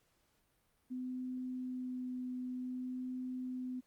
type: tone with vibrato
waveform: sine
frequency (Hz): 253.2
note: B3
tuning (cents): +43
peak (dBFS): -38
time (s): 0.9-3.81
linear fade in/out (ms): 20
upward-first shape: sine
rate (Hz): 0.53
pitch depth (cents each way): 9
effects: pink hiss -75 dBFS RMS until 3.86 s + Opus 48 kbps